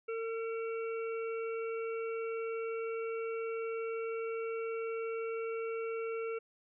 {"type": "harmonic tone", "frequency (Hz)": 453.2, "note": "A#4", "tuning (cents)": -49, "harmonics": [1, 3, 5, 6], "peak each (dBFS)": [-35, -45, -49, -51], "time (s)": [0.08, 6.39], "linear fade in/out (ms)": 10, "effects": []}